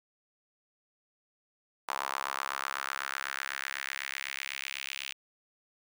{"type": "tone with high-pass filter sweep", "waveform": "sawtooth", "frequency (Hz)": 68, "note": "C#2", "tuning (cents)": -33, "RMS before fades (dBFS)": -37, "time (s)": [1.88, 5.13], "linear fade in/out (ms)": 10, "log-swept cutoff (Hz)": [970, 2700], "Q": 2.6, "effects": []}